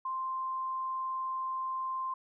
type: tone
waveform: sine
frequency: 1046.5 Hz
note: C6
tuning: in tune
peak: -32 dBFS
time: 0.05-2.14 s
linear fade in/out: 5 ms
effects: none